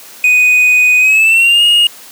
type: tone with pitch glide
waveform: triangle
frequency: 2489 to 2859 Hz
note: D#7 to F7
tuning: 0 to +40 cents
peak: -4 dBFS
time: 0.24-1.87 s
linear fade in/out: 2 ms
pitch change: +240 cents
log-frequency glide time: 0.99-1.63 s
effects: white hiss -35 dBFS RMS until 2.11 s + high-pass 200 Hz 12 dB/octave